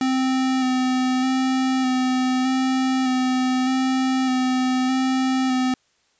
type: tone with vibrato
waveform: square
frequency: 258.5 Hz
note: C4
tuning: 21 cents flat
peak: -19 dBFS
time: 0.01-5.74 s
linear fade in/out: 2 ms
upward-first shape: square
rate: 0.82 Hz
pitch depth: 16 cents each way
effects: white hiss -64 dBFS RMS until 6.19 s + resampled to 16000 Hz